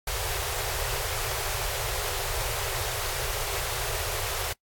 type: band-stop noise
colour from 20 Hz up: pink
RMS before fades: -30 dBFS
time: 0.07-4.53 s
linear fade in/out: 5 ms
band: 130 to 370 Hz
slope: 96 dB/octave
effects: noise-tail reverb RT60 0.1 s tail -25 dB re dry + AAC 64 kbps